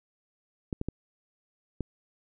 clicks, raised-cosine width 3 ms, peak -18 dBFS, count 4, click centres 0.728 / 0.814 / 0.886 / 1.807 s, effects none

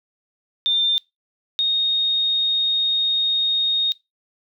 sine tone pair in turn, 3596 / 3716 Hz, A7 / A#7, +37 / -6 cents, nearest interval minor second, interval 57 cents, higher second, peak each -16 dBFS, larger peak neither, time 0.66-0.98 / 1.59-3.92 s, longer second, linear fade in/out 0 ms, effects noise-tail reverb RT60 0.2 s tail -22 dB re dry

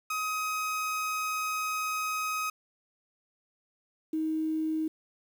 30% pulse / sine tone pair in turn, 1262 / 315.5 Hz, D#6 / D#4, +24 / +24 cents, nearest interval 2 octaves, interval 2400 cents, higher first, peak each -27 dBFS, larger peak neither, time 0.1-2.5 / 4.13-4.88 s, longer first, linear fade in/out 5 ms, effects 9-bit

